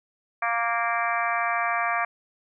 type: harmonic tone with a mistuned harmonic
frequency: 233.1 Hz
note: A#3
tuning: in tune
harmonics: 3 / 4 / 5 / 6 / 7 / 8 / 9 / 10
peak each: -28 / -34 / -27 / -36 / -31 / -34 / -36 / -32 dBFS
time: 0.42-2.05 s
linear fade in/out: 5 ms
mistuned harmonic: 8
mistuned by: -20 cents
effects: none